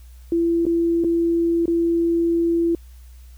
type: tone with dropouts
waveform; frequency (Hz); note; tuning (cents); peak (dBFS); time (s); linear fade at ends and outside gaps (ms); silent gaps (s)
sine; 336.8; E4; +37; -16; 0.32-2.75; 2; 0.654-0.665 / 1.039-1.045 / 1.657-1.679
effects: added 61 Hz sine -40 dBFS peak until 3.37 s + white hiss -57 dBFS RMS until 3.37 s